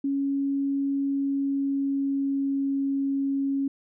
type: tone with pitch glide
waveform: sine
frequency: 277.2 to 275.1 Hz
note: C#4 to C#4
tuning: 0 to -13 cents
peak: -23 dBFS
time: 0.04-3.68 s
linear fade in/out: 5 ms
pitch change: -13 cents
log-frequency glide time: 1.01-2.78 s
effects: none